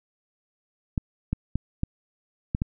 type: clicks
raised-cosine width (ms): 5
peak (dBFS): -12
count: 6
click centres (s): 0.978 / 1.33 / 1.556 / 1.834 / 2.549 / 2.619
effects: none